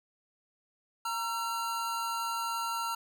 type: tone pair together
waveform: square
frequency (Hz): 929 / 1352.9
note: A#5 / E6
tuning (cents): -6 / +45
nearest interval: perfect fifth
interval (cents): 651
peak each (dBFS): -35 / -35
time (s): 1.05-2.95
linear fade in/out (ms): 5
effects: none